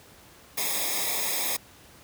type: noise with comb filter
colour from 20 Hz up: white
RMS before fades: -28 dBFS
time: 0.57-1.57 s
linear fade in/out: 10 ms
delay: 0.68 ms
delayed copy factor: -0.9
effects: pink hiss -52 dBFS RMS until 2.03 s + high-pass 60 Hz 12 dB/octave